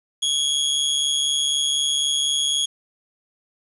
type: tone with amplitude modulation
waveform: sawtooth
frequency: 3322 Hz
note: G#7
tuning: in tune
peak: -13 dBFS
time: 0.22-2.66 s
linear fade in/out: 10 ms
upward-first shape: sine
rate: 144 Hz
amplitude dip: 60%
effects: resampled to 24000 Hz + 8-bit